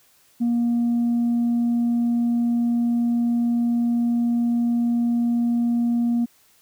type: tone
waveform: sine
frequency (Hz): 236.8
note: A#3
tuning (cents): +27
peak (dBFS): -16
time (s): 0.4-6.26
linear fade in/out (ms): 20
effects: tanh soft clip ceiling -16 dBFS + white hiss -58 dBFS RMS until 6.61 s